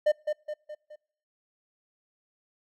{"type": "tone with echo", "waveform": "triangle", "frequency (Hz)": 604, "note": "D5", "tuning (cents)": 48, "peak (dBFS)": -17, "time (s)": [0.06, 0.12], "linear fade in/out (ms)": 10, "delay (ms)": 210, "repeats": 4, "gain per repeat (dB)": -6, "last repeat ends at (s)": 0.96, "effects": ["noise-tail reverb RT60 0.7 s tail -26 dB re dry"]}